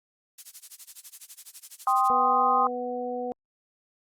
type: noise with tremolo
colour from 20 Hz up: violet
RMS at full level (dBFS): -35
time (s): 0.38-2.08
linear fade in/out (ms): 5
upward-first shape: sine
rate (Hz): 12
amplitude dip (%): 95
type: chord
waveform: sine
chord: C minor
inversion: second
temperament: equal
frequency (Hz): 784 / 1046.5 / 1244.5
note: G5 / C6 / Eb6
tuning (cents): 0 / 0 / 0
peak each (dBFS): -24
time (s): 1.87-2.67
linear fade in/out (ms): 2
type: harmonic tone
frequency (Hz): 246.9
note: B3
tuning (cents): 0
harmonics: 1 / 2 / 3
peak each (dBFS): -36 / -31 / -34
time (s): 2.1-3.32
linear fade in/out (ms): 0
effects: low-pass 10000 Hz 12 dB/octave + Opus 48 kbps

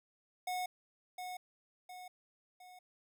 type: tone with echo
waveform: square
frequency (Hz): 730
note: F#5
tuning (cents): -24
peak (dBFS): -36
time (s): 0.47-0.66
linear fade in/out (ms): 5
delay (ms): 710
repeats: 3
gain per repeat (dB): -6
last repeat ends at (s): 2.79
effects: none

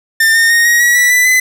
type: tone with pitch steps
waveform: 45% pulse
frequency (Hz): 1796 / 1826.3 / 1857.2 / 1888.6 / 1920.5 / 1952.9 / 1985.9 / 2019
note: A6 / A#6 / A#6 / A#6 / B6 / B6 / B6 / B6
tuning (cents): +35 / -36 / -7 / +22 / -49 / -20 / +9 / +38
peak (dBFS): -7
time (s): 0.2-1.4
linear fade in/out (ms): 5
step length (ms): 150
effects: none

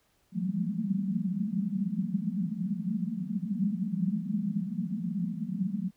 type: band-pass noise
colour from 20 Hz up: white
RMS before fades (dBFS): -31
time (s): 0.32-5.91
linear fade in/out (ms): 50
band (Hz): 170 to 220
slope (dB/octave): 96
effects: pink hiss -70 dBFS RMS until 5.96 s

